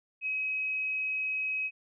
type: tone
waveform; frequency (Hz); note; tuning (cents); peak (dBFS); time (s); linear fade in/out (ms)
sine; 2544; D#7; +38; -29; 0.21-1.71; 50
effects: none